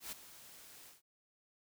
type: noise with ADSR envelope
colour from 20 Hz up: white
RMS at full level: -42 dBFS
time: 0-1.02 s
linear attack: 120 ms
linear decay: 13 ms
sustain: -14 dB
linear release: 150 ms
effects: none